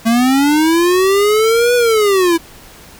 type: linear two-way sweep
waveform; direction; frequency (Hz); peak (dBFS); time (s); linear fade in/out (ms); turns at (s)
square; up then down; 222.9 to 491.6 to 326; -10; 0.05-2.38; 20; 1.75
effects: pink hiss -39 dBFS RMS until 2.99 s